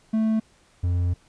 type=tone pair in turn; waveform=triangle; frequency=220 / 88.3 Hz; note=A3 / F2; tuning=0 / +20 cents; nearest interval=octave + major third; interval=1580 cents; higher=first; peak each=-17 / -18 dBFS; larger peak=first; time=0.13-0.4 / 0.83-1.14 s; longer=second; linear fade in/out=10 ms; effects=pink hiss -59 dBFS RMS until 1.28 s + resampled to 22050 Hz